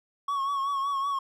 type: tone with vibrato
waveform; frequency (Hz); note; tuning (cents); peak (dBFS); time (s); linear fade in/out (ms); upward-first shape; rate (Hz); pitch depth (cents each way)
triangle; 1108.7; C#6; 0; -24; 0.28-1.19; 5; triangle; 5.3; 56
effects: none